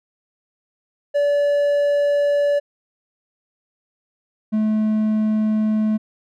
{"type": "tone pair in turn", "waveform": "triangle", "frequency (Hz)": [576, 215.8], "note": ["D5", "A3"], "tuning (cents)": [-34, -33], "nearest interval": "octave + perfect fourth", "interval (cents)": 1699, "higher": "first", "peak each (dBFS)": [-13, -14], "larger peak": "first", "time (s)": [[1.14, 2.6], [4.52, 5.98]], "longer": "neither", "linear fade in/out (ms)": 20, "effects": []}